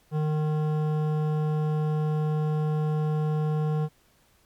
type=tone with hard clipping; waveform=sine; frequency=153.2 Hz; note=D#3; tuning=27 cents flat; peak=-25 dBFS; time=0.11-3.89 s; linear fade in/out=50 ms; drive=13 dB; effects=pink hiss -63 dBFS RMS until 4.45 s + MP3 96 kbps